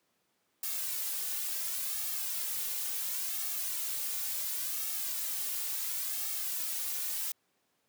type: noise with flanger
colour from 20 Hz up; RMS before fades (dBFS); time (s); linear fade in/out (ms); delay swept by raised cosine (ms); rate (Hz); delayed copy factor
blue; -35; 0.63-7.32; 2; 2 to 3.1; 0.71; -1
effects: pink hiss -75 dBFS RMS until 7.88 s + high-pass 200 Hz 12 dB/octave